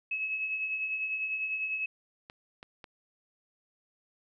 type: tone with tremolo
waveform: sine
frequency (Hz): 2579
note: E7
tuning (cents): -39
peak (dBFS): -28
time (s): 0.11-1.86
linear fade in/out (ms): 5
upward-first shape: triangle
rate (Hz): 10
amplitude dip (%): 50
type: clicks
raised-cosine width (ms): 0.3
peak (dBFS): -29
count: 3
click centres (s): 2.299 / 2.629 / 2.842
effects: none